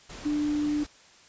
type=tone in noise; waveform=sine; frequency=296.6 Hz; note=D4; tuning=17 cents sharp; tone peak=-24 dBFS; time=0.25-0.84 s; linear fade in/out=10 ms; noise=pink; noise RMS=-42 dBFS; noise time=0.09-0.87 s; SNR=+15 dB; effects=white hiss -55 dBFS RMS until 1.28 s + resampled to 16000 Hz